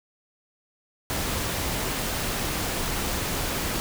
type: noise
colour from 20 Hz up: pink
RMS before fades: -28 dBFS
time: 1.1-3.8 s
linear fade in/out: 0 ms
effects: none